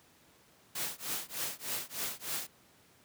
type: noise with tremolo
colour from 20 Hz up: white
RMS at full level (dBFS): -34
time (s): 0.75-2.47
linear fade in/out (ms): 5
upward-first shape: triangle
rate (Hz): 3.3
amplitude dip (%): 100
effects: pink hiss -63 dBFS RMS until 3.04 s + high-pass 100 Hz 12 dB/octave